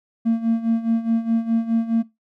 triangle tone with tremolo, 228.1 Hz, A#3, 37 cents flat, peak -11 dBFS, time 0.25-2.03 s, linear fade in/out 20 ms, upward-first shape sine, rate 4.8 Hz, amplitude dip 80%, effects noise-tail reverb RT60 0.2 s tail -21 dB re dry + tanh soft clip ceiling -11 dBFS

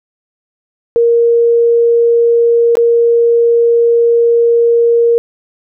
sine tone with dropouts, 468.1 Hz, A#4, 7 cents sharp, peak -6 dBFS, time 0.96-5.18 s, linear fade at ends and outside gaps 0 ms, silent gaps 2.754-2.77 s, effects none

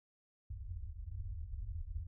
white low-pass noise, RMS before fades -43 dBFS, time 0.5-2.07 s, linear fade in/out 5 ms, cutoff 100 Hz, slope 96 dB/octave, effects none

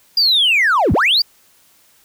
triangle linear two-way sweep, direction down then up, 4872 to 51.2 to 4872 Hz, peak -8 dBFS, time 0.17-1.22 s, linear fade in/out 5 ms, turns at 0.93 s, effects tanh soft clip ceiling -7 dBFS + white hiss -53 dBFS RMS until 2.04 s

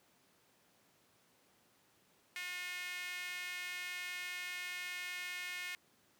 sawtooth tone with high-pass filter, 359 Hz, F4, 48 cents sharp, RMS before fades -43 dBFS, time 2.36-5.75 s, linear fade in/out 0 ms, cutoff 2100 Hz, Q 3.4, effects pink hiss -70 dBFS RMS until 6.19 s + high-pass 150 Hz 12 dB/octave

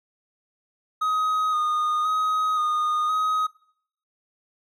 triangle tone with vibrato, 1244.5 Hz, D#6, in tune, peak -19 dBFS, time 1.01-3.47 s, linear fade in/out 10 ms, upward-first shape square, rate 0.96 Hz, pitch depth 22 cents each way, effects noise-tail reverb RT60 0.6 s tail -20 dB re dry

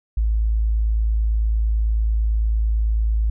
sine tone, 54.5 Hz, A1, 16 cents flat, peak -16 dBFS, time 0.17-3.3 s, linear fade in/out 5 ms, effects none

